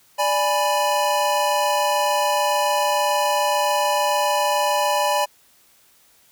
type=chord; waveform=square; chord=G# diminished; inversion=second; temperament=equal; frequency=587.3 / 830.6 / 987.8 Hz; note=D5 / G#5 / B5; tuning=0 / 0 / 0 cents; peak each=-23 dBFS; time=0.18-5.26 s; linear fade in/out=20 ms; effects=white hiss -56 dBFS RMS until 6.31 s